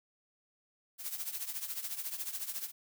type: noise with tremolo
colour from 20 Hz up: blue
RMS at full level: -36 dBFS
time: 0.98-2.72 s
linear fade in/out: 50 ms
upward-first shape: triangle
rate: 14 Hz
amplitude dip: 80%
effects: none